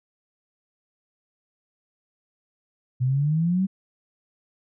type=exponential sweep; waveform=sine; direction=up; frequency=123.47 to 196 Hz; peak=-19 dBFS; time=3-3.67 s; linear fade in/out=20 ms; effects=none